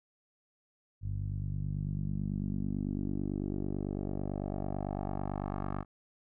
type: tone with low-pass filter sweep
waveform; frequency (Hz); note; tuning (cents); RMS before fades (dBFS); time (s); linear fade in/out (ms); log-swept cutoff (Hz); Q
10% pulse; 49; G1; 0; -35; 1.01-5.85; 50; 100 to 1200; 2.2
effects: none